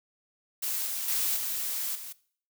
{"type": "noise with level steps", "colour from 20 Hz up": "blue", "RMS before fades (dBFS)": [-31, -33, -28, -32, -41], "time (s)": [0.62, 2.13], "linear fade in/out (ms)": 10, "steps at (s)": [0.86, 1.08, 1.36, 1.95], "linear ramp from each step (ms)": 5, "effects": ["noise-tail reverb RT60 0.5 s tail -19 dB re dry"]}